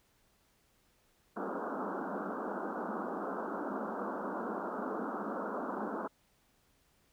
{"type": "band-pass noise", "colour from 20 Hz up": "pink", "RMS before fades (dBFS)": -38, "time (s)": [1.36, 6.08], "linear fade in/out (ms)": 10, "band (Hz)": [190, 1500], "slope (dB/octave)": 96, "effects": ["pink hiss -71 dBFS RMS until 7.12 s"]}